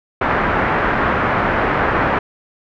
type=low-pass noise; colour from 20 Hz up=white; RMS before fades=-17 dBFS; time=0.21-2.19 s; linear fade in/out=5 ms; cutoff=1700 Hz; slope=24 dB/octave; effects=none